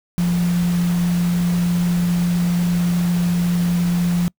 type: tone in noise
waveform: sine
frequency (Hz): 174.61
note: F3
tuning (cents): 0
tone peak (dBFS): -15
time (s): 0.18-4.28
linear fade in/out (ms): 0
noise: pink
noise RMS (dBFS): -32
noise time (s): 0.18-4.28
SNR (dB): +14
effects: noise-tail reverb RT60 0.1 s tail -26 dB re dry